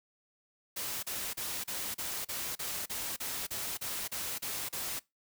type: noise bursts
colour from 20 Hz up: white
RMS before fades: -37 dBFS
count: 14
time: 0.76-4.995 s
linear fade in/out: 10 ms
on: 270 ms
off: 35 ms
effects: noise-tail reverb RT60 0.2 s tail -22 dB re dry